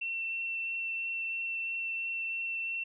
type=tone with vibrato; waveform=sine; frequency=2700 Hz; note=E7; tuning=41 cents sharp; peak=-32 dBFS; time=0.01-2.84 s; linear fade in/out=10 ms; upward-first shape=triangle; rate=3 Hz; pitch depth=9 cents each way; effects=none